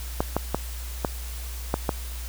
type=clicks; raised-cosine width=1 ms; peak=-8 dBFS; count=6; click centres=0.205 / 0.366 / 0.546 / 1.048 / 1.741 / 1.892 s; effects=added 60 Hz sine -32 dBFS peak until 2.28 s + white hiss -41 dBFS RMS until 2.28 s